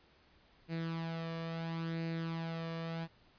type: tone with flanger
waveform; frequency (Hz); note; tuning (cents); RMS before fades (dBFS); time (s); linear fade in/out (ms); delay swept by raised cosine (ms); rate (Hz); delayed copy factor
sawtooth; 164.81; E3; 0; -39; 0.68-3.08; 50; 0.44 to 1.74; 0.73; +0.55
effects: pink hiss -66 dBFS RMS until 3.38 s + resampled to 11025 Hz